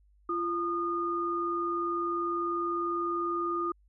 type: tone pair together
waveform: sine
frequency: 343.2 / 1223 Hz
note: F4 / D#6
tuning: -30 / -30 cents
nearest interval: octave + minor seventh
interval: 2200 cents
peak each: -32 / -30 dBFS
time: 0.29-3.72 s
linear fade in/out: 5 ms
effects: added 50 Hz sine -60 dBFS peak until 3.88 s